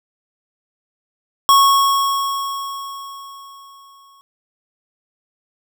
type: tone with exponential decay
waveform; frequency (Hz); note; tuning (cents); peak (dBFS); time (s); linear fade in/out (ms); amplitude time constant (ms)
square; 1102; C#6; -11; -8; 1.49-4.21; 0; 590
effects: none